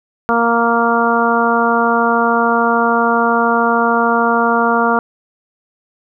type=harmonic tone; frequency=233.1 Hz; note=A#3; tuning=in tune; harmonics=1 / 2 / 3 / 4 / 5 / 6; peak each=-18 / -18 / -18 / -18 / -18 / -18 dBFS; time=0.29-4.99 s; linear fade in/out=0 ms; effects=none